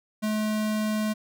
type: tone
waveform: square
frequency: 214.5 Hz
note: A3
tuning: 44 cents flat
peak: -25 dBFS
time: 0.22-1.14 s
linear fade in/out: 20 ms
effects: none